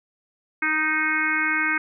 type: harmonic tone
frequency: 311.1 Hz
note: D#4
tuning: in tune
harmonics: 1 / 3 / 4 / 5 / 6 / 7 / 8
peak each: -31 / -35 / -30 / -24 / -30 / -24 / -33 dBFS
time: 0.62-1.78 s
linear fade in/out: 5 ms
effects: none